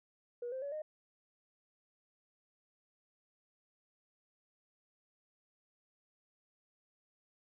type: tone with pitch steps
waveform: sine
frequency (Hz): 481.8 / 522.4 / 566.4 / 614.1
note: B4 / C5 / C#5 / D#5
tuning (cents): -43 / -3 / +37 / -23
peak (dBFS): -37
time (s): 0.42-0.82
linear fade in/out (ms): 5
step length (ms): 100
effects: tanh soft clip ceiling -33 dBFS